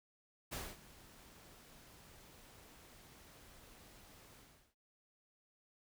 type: noise with ADSR envelope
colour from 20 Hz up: pink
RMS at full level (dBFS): -42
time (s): 0.51-4.75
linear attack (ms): 22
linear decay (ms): 230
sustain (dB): -18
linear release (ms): 400
effects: none